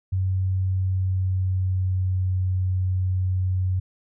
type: tone with pitch glide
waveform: sine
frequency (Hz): 94 to 92.71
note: F#2 to F#2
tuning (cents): +28 to +4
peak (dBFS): -20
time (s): 0.12-3.8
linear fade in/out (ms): 10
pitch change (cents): -24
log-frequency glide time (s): 0.64-2.38
effects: none